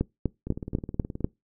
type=two click trains; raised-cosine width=3 ms; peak=-21 / -11 dBFS; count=15 / 6; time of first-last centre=0.47-1.207 / 0.01-1.245 s; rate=19 / 4.05 Hz; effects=noise-tail reverb RT60 0.2 s tail -23 dB re dry